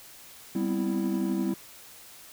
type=chord; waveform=triangle; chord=C major seventh; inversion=second; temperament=equal with one note detuned; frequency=196 / 246.9 / 258.6 / 329.6 Hz; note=G3 / B3 / C4 / E4; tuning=0 / 0 / -20 / 0 cents; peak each=-27 / -33 / -31 / -28 dBFS; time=0.55-1.54 s; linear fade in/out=5 ms; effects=white hiss -49 dBFS RMS until 2.32 s